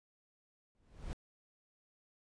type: noise with exponential growth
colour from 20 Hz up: brown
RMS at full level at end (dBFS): -38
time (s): 0.75-1.13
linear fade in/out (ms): 0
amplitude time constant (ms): 82
effects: resampled to 22050 Hz